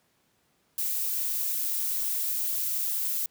violet noise, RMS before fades -29 dBFS, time 0.78-3.26 s, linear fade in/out 2 ms, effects pink hiss -69 dBFS RMS until 3.3 s + high-pass 100 Hz 12 dB/octave

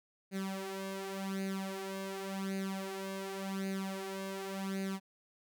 sawtooth tone with flanger, 193.2 Hz, G3, 25 cents flat, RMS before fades -39 dBFS, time 0.31-5 s, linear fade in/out 50 ms, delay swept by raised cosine 0.45 to 3.35 ms, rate 0.89 Hz, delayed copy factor +0.75, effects none

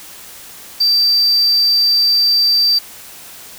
triangle tone, 4669 Hz, D8, 11 cents flat, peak -8 dBFS, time 0.8-2.79 s, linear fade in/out 10 ms, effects tanh soft clip ceiling -4 dBFS + white hiss -36 dBFS RMS until 3.58 s

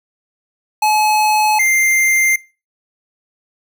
square tone pair in turn, 854 / 2096 Hz, G#5 / C7, +48 / +2 cents, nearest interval octave + major third, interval 1554 cents, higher second, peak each -12 dBFS, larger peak neither, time 0.82-1.59 / 1.59-2.36 s, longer neither, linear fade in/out 5 ms, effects noise-tail reverb RT60 0.3 s tail -19 dB re dry

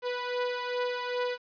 sawtooth beating tone pair, 492.3 / 494.8 Hz, B4 / B4, -6 / +3 cents, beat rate 2.5 Hz, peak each -27 / -31 dBFS, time 0.02-1.38 s, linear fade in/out 50 ms, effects resampled to 11025 Hz + 10-bit

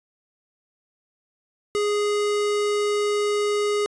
square tone, 414.3 Hz, G#4, 4 cents flat, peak -21 dBFS, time 1.75-3.86 s, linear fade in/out 0 ms, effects resampled to 22050 Hz

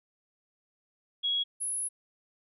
sine tone pair in turn, 3322 / 10547 Hz, G#7 / E9, 0 / 0 cents, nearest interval octave + minor sixth, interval 2000 cents, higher second, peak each -26 / -30 dBFS, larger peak first, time 1.23-1.44 / 1.6-1.89 s, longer second, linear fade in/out 20 ms, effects none

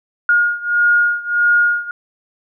sine beating tone pair, 1428 / 1429.6 Hz, F6 / F6, +38 / +40 cents, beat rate 1.6 Hz, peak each -14 / -16 dBFS, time 0.29-1.91 s, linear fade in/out 2 ms, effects none

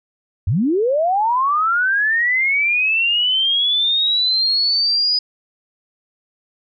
sine linear sweep, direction up, 75.7 to 4978 Hz, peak -14 dBFS, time 0.47-5.19 s, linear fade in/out 5 ms, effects none

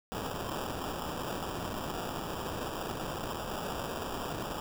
white noise with sample-and-hold, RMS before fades -37 dBFS, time 0.12-4.6 s, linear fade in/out 0 ms, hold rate 2100 Hz, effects none

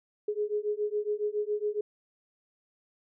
sine beating tone pair, 415.3 / 422.5 Hz, G#4 / G#4, 0 / +30 cents, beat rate 7.2 Hz, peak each -31 dBFS, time 0.28-1.81 s, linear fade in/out 5 ms, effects none

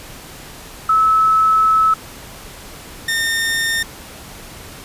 sine / sawtooth tone pair in turn, 1300 / 1821 Hz, E6 / A#6, -24 / -41 cents, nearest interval tritone, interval 583 cents, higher second, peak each -10 / -13 dBFS, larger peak first, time 0.89-1.94 / 3.08-3.83 s, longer first, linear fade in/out 5 ms, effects pink hiss -36 dBFS RMS until 4.84 s + resampled to 32000 Hz

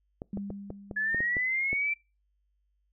clicks, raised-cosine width 2 ms, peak -23 dBFS, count 9, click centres 0.219 / 0.373 / 0.504 / 0.704 / 0.912 / 1.146 / 1.205 / 1.368 / 1.73 s
sine tone with exponential decay, 200 Hz, G3, 35 cents sharp, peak -31 dBFS, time 0.33-1.67 s, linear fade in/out 2 ms, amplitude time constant 290 ms
sine linear sweep, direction up, 1700 to 2349 Hz, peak -26 dBFS, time 0.96-1.94 s, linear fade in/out 10 ms
effects noise-tail reverb RT60 0.3 s tail -26 dB re dry + added 50 Hz sine -70 dBFS peak until 2.92 s

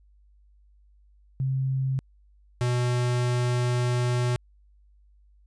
sine / square tone pair in turn, 132.9 / 122.87 Hz, C3 / B2, +27 / -8 cents, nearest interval minor second, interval 135 cents, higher first, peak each -23 dBFS, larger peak neither, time 1.4-1.99 / 2.61-4.36 s, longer second, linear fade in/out 0 ms, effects added 50 Hz sine -55 dBFS peak until 5.46 s + resampled to 22050 Hz

